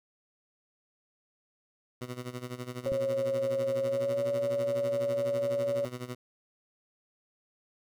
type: tone with tremolo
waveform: 15% pulse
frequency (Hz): 124.3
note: B2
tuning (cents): +12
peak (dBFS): -28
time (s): 2.01-6.15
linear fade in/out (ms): 5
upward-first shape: sine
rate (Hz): 12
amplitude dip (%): 80
type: tone with pitch glide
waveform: sine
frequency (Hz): 544 to 566.8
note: C#5 to C#5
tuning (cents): -33 to +38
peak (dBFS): -27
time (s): 2.86-5.85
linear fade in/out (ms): 0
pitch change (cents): +71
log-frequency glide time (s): 3.82-4.25
type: click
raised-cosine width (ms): 3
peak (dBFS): -25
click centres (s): 2.92
effects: none